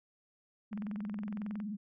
sine tone with vibrato, 207.7 Hz, G#3, in tune, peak -36 dBFS, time 0.71-1.77 s, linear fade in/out 20 ms, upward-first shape sine, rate 19 Hz, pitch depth 110 cents each way
click train, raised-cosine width 0.5 ms, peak -34 dBFS, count 20, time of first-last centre 0.73-1.602 s, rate 21.8 Hz
effects none

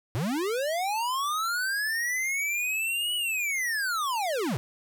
square linear two-way sweep, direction up then down, 99 to 2960 to 99 Hz, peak -27 dBFS, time 0.15-4.57 s, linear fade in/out 0 ms, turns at 3.15 s, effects none

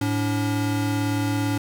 square tone pair together, 107.94 / 286 Hz, A2 / D4, -33 / -46 cents, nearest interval octave + perfect fourth, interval 1687 cents, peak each -25 dBFS, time 0.01-1.58 s, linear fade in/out 5 ms, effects none

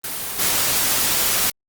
white noise with level steps, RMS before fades -27 / -19 dBFS, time 0.04-1.5 s, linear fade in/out 2 ms, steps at 0.38 s, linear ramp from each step 20 ms, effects Opus 24 kbps

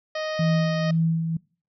harmonic tone, 622.3 Hz, D#5, in tune, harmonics 1 / 2 / 3 / 4 / 5 / 6 / 7 / 8 / 9, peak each -27 / -36 / -35 / -42 / -41 / -45 / -44 / -43 / -46 dBFS, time 0.15-0.91 s, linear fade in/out 5 ms
sine tone with tremolo, 163.7 Hz, E3, 12 cents flat, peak -18 dBFS, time 0.39-1.37 s, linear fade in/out 5 ms, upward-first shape sine, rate 2 Hz, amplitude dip 50%
effects noise-tail reverb RT60 0.4 s tail -24 dB re dry

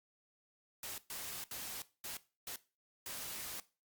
white noise bursts at uneven times, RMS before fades -44 dBFS, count 6, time 0.83-0.98 / 1.1-1.44 / 1.51-1.82 / 2.04-2.17 / 2.47-2.56 / 3.06-3.6 s, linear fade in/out 2 ms, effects noise-tail reverb RT60 0.3 s tail -17 dB re dry + Opus 48 kbps

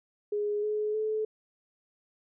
sine tone with pitch steps, 415.3 / 424 / 432.9 Hz, G#4 / G#4 / A4, 0 / +36 / -28 cents, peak -27 dBFS, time 0.32-1.25 s, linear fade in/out 5 ms, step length 310 ms, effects none

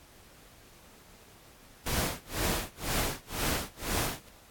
pink noise with tremolo, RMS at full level -29 dBFS, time 1.86-4.29 s, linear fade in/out 5 ms, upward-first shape sine, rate 2 Hz, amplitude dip 100%, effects pink hiss -56 dBFS RMS until 4.5 s + AAC 64 kbps

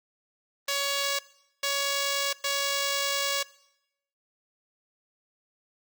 5% pulse tone bursts at uneven times, 560 Hz, C#5, 18 cents sharp, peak -14 dBFS, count 3, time 0.68-1.19 / 1.63-2.33 / 2.44-3.43 s, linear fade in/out 5 ms, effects noise-tail reverb RT60 0.8 s tail -20 dB re dry + Opus 24 kbps

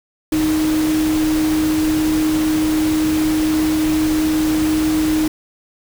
sine tone in noise, 311.1 Hz, D#4, in tune, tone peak -14 dBFS, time 0.32-5.28 s, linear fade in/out 5 ms, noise pink, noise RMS -26 dBFS, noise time 0.32-5.28 s, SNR +9 dB, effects none

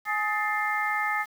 harmonic tone with a mistuned harmonic, 420.7 Hz, G#4, 22 cents sharp, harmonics 2 / 3 / 4 / 5, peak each -30 / -30 / -30 / -30 dBFS, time 0.05-1.26 s, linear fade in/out 50 ms, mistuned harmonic 4, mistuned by +83 cents, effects 8-bit

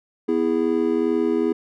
triangle chord, E major, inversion second, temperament just, 247.2 / 329.6 / 412 Hz, B3 / E4 / G#4, +2 / 0 / -14 cents, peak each -22 / -20 / -20 dBFS, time 0.28-1.53 s, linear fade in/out 10 ms, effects none

